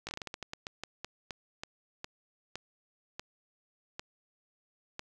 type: slowing click train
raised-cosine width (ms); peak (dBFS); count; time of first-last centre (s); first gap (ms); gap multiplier
0.2; -21; 20; 0.07-4.994; 18; 1.25
effects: none